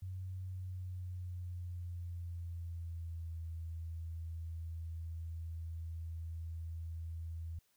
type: tone with pitch glide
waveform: sine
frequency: 92.8 to 82.2 Hz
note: F#2 to E2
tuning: +6 to -4 cents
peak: -40 dBFS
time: 0.02-7.59 s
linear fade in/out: 5 ms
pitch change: -210 cents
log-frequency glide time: 0.46-3.38 s
effects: white hiss -75 dBFS RMS until 7.76 s